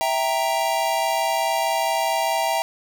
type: chord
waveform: square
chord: E diminished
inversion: none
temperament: equal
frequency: 659.3 / 784 / 932.3 Hz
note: E5 / G5 / Bb5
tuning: 0 / 0 / 0 cents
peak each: -25 dBFS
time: 0.01-2.62 s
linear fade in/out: 0 ms
effects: 7-bit